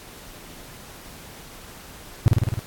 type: tone with echo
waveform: triangle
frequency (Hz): 110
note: A2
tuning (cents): 0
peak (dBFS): -8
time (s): 2.26-2.28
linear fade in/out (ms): 0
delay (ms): 52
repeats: 6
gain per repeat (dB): -2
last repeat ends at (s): 2.592
effects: pink hiss -43 dBFS RMS until 2.66 s + AAC 64 kbps